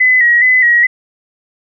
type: tone with vibrato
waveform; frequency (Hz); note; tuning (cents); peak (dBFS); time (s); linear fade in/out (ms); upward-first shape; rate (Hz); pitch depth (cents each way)
sine; 1958; B6; -15; -6; 0-0.87; 10; square; 2.4; 50
effects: none